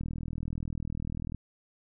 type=click train; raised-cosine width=5 ms; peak=-23 dBFS; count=55; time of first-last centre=0.01-1.347 s; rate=40.4 Hz; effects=none